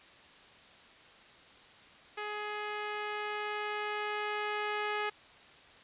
10% pulse tone with level ramp, 419.4 Hz, G#4, 17 cents sharp, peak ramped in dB -28 to -23 dBFS, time 2.17-5.1 s, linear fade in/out 10 ms, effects white hiss -56 dBFS RMS until 5.83 s + resampled to 8000 Hz

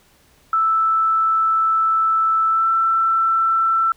sine tone with pitch glide, 1318.5 to 1335.4 Hz, E6 to E6, 0 to +22 cents, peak -14 dBFS, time 0.53-3.92 s, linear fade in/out 2 ms, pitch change +22 cents, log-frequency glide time 2.49-2.68 s, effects pink hiss -55 dBFS RMS until 3.96 s

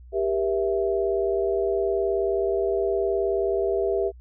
sine chord, E diminished, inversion first, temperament just, 395.6 / 474.7 / 659.3 Hz, G4 / Bb4 / E5, +16 / +31 / 0 cents, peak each -23 / -28 / -27 dBFS, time 0.12-4.12 s, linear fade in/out 50 ms, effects added 61 Hz sine -43 dBFS peak until 4.2 s

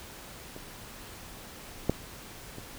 clicks, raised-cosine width 2 ms, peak -28 / -10 / -28 dBFS, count 3, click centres 0.564 / 1.896 / 2.584 s, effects pink hiss -46 dBFS RMS until 2.78 s

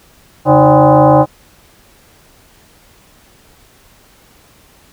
sine tone with frequency modulation, 138.59 Hz, C#3, in tune, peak -4 dBFS, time 0.45-1.26 s, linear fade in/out 50 ms, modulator 224 Hz, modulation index 3.7, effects pink hiss -47 dBFS RMS until 4.92 s

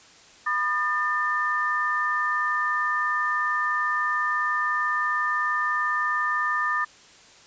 sine tone cluster, 993 / 1216 / 1790 Hz, B5 / D#6 / A6, +9 / -40 / +29 cents, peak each -33 / -25 / -25 dBFS, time 0.46-6.85 s, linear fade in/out 10 ms, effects white hiss -51 dBFS RMS until 7.46 s + resampled to 16000 Hz

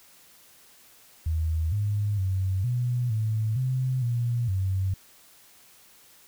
sine tone with pitch steps, 80.1 / 103.3 / 94.6 / 122.7 / 109.4 / 129.1 / 119.4 / 95.1 Hz, E2 / G#2 / F#2 / B2 / A2 / C3 / A#2 / F#2, -49 / -9 / +39 / -11 / -9 / -23 / +42 / +48 cents, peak -23 dBFS, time 1.26-4.94 s, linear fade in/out 5 ms, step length 460 ms, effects white hiss -55 dBFS RMS until 6.27 s

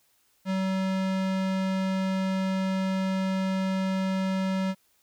square tone with low-pass filter, 190 Hz, F#3, 46 cents sharp, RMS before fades -27 dBFS, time 0.45-4.75 s, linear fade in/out 50 ms, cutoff 5300 Hz, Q 0.59, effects white hiss -67 dBFS RMS until 5.02 s

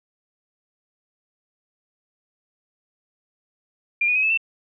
sine tone with pitch steps, 2397 / 2464 / 2534 / 2605 / 2678 Hz, D7 / D#7 / D#7 / E7 / E7, +35 / -17 / +31 / -21 / +27 cents, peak -17 dBFS, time 4.01-4.375 s, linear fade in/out 5 ms, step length 73 ms, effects none

